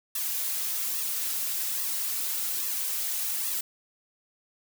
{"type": "noise with flanger", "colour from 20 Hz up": "blue", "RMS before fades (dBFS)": -30, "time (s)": [0.15, 3.61], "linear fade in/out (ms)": 5, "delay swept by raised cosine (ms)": [1.3, 5.8], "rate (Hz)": 1.2, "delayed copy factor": -0.95, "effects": []}